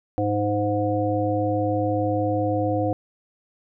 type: harmonic tone with a mistuned harmonic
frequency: 103.6 Hz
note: G#2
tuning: 4 cents flat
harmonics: 1 / 3 / 5 / 7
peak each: -26 / -25 / -25 / -27 dBFS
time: 0.18-2.93 s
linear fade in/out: 0 ms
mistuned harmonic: 1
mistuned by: +19 cents
effects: none